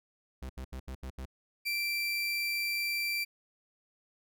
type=tone bursts; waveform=45% pulse; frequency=65 Hz; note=C2; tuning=11 cents flat; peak=-38 dBFS; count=6; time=0.42-1.255 s; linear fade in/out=5 ms; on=75 ms; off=77 ms
type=tone; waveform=30% pulse; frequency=2349 Hz; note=D7; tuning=in tune; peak=-28 dBFS; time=1.65-3.25 s; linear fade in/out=20 ms
effects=none